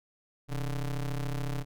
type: ring-modulated tone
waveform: square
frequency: 73.42 Hz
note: D2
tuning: in tune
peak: -28 dBFS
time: 0.48-1.65 s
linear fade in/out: 50 ms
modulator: 56.5 Hz
effects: none